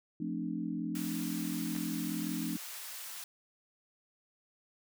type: chord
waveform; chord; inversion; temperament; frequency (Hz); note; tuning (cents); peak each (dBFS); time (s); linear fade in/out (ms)
sine; D minor seventh; first; equal with one note detuned; 174.61 / 220 / 261.6 / 300.7; F3 / A3 / C4 / D4; 0 / 0 / 0 / +41; -39 / -39 / -40 / -38; 0.2-2.57; 5
type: high-pass noise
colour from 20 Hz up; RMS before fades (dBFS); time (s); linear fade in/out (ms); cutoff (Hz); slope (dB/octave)
white; -44; 0.95-3.24; 2; 820; 12
type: clicks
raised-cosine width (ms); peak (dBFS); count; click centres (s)
0.3; -29; 2; 1.752 / 1.764
effects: none